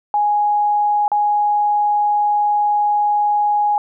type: tone with dropouts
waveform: sine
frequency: 830.6 Hz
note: G#5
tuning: in tune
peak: -13 dBFS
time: 0.14-3.78 s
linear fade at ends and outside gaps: 1 ms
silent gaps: 1.08-1.117 s
effects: none